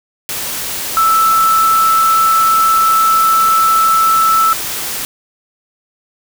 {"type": "tone in noise", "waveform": "sine", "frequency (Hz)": 1318.5, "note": "E6", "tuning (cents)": 0, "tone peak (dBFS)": -8, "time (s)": [0.97, 4.53], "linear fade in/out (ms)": 0, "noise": "white", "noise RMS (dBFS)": -21, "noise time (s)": [0.29, 5.05], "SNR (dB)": 10, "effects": []}